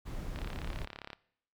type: noise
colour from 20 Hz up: brown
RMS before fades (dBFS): -39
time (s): 0.05-0.86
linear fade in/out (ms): 20
type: click train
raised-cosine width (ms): 0.3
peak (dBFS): -26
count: 28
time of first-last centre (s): 0.36-1.131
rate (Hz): 35
effects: noise-tail reverb RT60 0.7 s tail -21 dB re dry